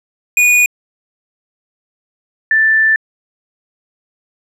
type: tone pair in turn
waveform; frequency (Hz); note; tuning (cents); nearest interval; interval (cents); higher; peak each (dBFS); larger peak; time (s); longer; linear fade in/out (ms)
square / sine; 2459 / 1766.3; D#7 / A6; -21 / +6; tritone; 573; first; -8 / -8; neither; 0.37-0.66 / 2.51-2.96; second; 2
effects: low-pass 12000 Hz 12 dB/octave